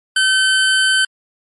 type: tone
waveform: 25% pulse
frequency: 1535 Hz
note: G6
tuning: 37 cents flat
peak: -8 dBFS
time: 0.16-1.05 s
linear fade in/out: 5 ms
effects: MP3 48 kbps